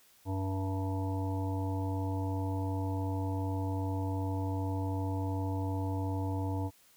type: harmonic tone with a mistuned harmonic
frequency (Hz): 95.7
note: G2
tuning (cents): -41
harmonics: 1 / 3 / 5 / 7 / 9 / 10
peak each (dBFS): -32 / -37 / -44 / -45 / -43 / -48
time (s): 0.25-6.71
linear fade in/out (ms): 50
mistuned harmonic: 9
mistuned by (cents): +26
effects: white hiss -63 dBFS RMS until 6.96 s